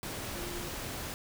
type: tone in noise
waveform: sine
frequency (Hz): 349.2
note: F4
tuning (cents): 0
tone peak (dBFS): -43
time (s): 0.35-0.68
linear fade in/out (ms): 0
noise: pink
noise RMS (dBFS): -39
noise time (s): 0.03-1.14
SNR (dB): -7
effects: none